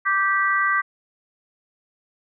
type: harmonic tone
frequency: 390.9 Hz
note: G4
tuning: 5 cents flat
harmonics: 3 / 4 / 5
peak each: -21 / -22 / -23 dBFS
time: 0.05-0.82 s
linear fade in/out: 20 ms
effects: none